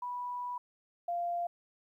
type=tone pair in turn; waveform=sine; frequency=982 / 694.4 Hz; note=B5 / F5; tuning=-10 / -10 cents; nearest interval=tritone; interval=600 cents; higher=first; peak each=-35 / -31 dBFS; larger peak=second; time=0.02-0.58 / 1.08-1.47 s; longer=first; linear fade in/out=5 ms; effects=12-bit